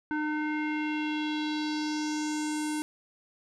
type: tone with low-pass filter sweep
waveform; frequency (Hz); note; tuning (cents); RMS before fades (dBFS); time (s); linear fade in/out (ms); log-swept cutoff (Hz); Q
square; 303.8; D#4; -41; -31; 0.11-2.82; 0; 1500 to 10000; 2.9
effects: none